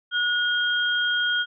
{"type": "tone pair together", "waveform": "sine", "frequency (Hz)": [1452, 3220], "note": ["F#6", "G7"], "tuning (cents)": [-33, 46], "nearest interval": "octave + major second", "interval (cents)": 1379, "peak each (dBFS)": [-22, -25], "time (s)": [0.11, 1.46], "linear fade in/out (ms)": 50, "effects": []}